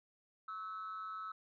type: tone with amplitude modulation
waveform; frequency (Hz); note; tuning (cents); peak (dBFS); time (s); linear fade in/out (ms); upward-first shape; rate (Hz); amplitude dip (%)
sine; 1300; E6; -24; -37; 0.48-1.32; 5; sine; 192; 70
effects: tanh soft clip ceiling -37 dBFS